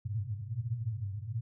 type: band-pass noise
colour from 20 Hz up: pink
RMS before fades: -36 dBFS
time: 0.05-1.41 s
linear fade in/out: 10 ms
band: 100 to 120 Hz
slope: 96 dB/octave
effects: none